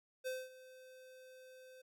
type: tone with ADSR envelope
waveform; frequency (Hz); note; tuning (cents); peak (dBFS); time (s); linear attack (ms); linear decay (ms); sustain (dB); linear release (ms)
square; 515; C5; -28; -38; 0.24-1.82; 29; 220; -18; 10
effects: none